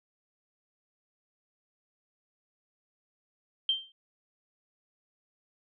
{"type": "tone with exponential decay", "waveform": "sine", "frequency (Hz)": 3145, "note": "G7", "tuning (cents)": 5, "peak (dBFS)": -21, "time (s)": [3.69, 3.92], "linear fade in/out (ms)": 2, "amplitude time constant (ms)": 49, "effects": []}